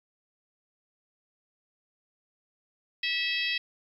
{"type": "harmonic tone with a mistuned harmonic", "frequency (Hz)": 650, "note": "E5", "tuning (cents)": -24, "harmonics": [3, 4, 5, 6, 7, 8], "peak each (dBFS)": [-33, -31, -33, -35, -38, -40], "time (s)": [3.03, 3.58], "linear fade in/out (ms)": 5, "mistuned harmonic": 7, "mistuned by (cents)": 27, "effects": ["10-bit"]}